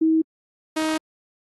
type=tone pair in turn; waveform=sine / sawtooth; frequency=320 / 314.5 Hz; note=D#4 / D#4; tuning=+49 / +19 cents; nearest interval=unison; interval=30 cents; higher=first; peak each=-15 / -17 dBFS; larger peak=first; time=0.01-0.22 / 0.76-0.98 s; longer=second; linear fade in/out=10 ms; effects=AAC 32 kbps